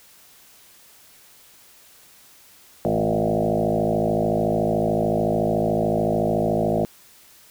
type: tone with frequency modulation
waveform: sine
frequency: 412.3 Hz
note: G#4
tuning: 13 cents flat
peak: -18 dBFS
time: 2.85-6.85 s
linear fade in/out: 0 ms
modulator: 53.7 Hz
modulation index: 5.4
effects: white hiss -51 dBFS RMS until 7.5 s